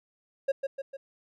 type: tone with echo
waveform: triangle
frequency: 545 Hz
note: C#5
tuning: 29 cents flat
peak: -20 dBFS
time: 0.48-0.52 s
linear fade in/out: 10 ms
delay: 150 ms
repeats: 3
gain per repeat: -5 dB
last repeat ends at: 0.97 s
effects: none